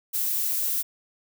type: noise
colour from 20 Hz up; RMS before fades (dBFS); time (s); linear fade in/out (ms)
violet; -26; 0.13-0.83; 20
effects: none